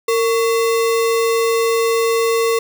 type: tone with sample-and-hold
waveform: sine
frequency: 458.1 Hz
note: A#4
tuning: 30 cents flat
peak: -13 dBFS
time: 0.08-2.59 s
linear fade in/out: 5 ms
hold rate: 1575 Hz
effects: none